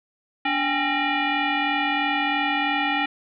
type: tone with frequency modulation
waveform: sine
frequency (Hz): 784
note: G5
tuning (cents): 0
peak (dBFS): -20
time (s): 0.45-3.06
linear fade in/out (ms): 5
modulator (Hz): 537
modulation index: 3.9
effects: none